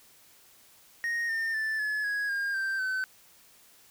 triangle tone with pitch steps, 1864.7 / 1811.6 / 1760 / 1709.9 / 1661.3 / 1614 / 1568 / 1523.4 Hz, A#6 / A#6 / A6 / A6 / G#6 / G#6 / G6 / G6, 0 / -50 / 0 / -50 / 0 / -50 / 0 / -50 cents, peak -26 dBFS, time 1.04-3.04 s, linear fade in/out 0 ms, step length 250 ms, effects white hiss -58 dBFS RMS until 3.9 s

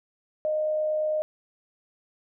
sine tone with amplitude modulation, 616 Hz, D#5, 17 cents flat, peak -22 dBFS, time 0.45-1.22 s, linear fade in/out 0 ms, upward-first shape sine, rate 68.9 Hz, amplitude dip 25%, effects none

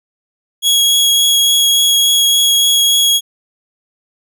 sawtooth tone with vibrato, 3322 Hz, G#7, in tune, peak -6 dBFS, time 0.62-3.21 s, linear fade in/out 50 ms, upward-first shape triangle, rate 3.5 Hz, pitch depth 9 cents each way, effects none

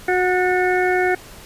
harmonic tone with a mistuned harmonic, 365.6 Hz, F#4, 21 cents flat, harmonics 1 / 2 / 4 / 5 / 6, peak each -18 / -21 / -24 / -25 / -26 dBFS, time 0.08-1.15 s, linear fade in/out 5 ms, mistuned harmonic 5, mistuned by -35 cents, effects pink hiss -41 dBFS RMS until 1.45 s + resampled to 32000 Hz

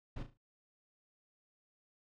brown noise with echo, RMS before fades -41 dBFS, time 0.16-0.23 s, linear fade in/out 5 ms, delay 36 ms, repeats 4, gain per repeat -9 dB, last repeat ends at 0.374 s, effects low-pass 4000 Hz 12 dB/octave

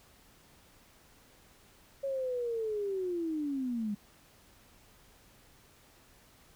sine linear sweep, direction down, 554.4 to 200.2 Hz, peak -31 dBFS, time 2.03-3.95 s, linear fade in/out 10 ms, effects pink hiss -61 dBFS RMS until 6.55 s

